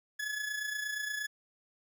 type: tone with amplitude modulation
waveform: 40% pulse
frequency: 1703 Hz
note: G#6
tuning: 43 cents sharp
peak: -31 dBFS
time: 0.19-1.27 s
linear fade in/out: 10 ms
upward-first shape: sine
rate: 28.5 Hz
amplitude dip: 55%
effects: none